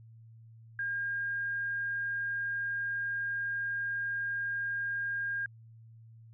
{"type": "tone", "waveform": "sine", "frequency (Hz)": 1614, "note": "G#6", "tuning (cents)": -50, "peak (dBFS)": -31, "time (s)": [0.79, 5.46], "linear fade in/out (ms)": 2, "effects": ["added 113 Hz sine -51 dBFS peak until 6.33 s"]}